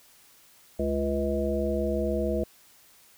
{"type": "harmonic tone with a mistuned harmonic", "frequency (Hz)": 70.3, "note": "C#2", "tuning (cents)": 25, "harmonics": [1, 3, 5, 7, 9], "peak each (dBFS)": [-31, -31, -31, -31, -31], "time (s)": [0.79, 2.44], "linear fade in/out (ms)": 5, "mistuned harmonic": 5, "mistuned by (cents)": -30, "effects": ["white hiss -57 dBFS RMS until 3.17 s"]}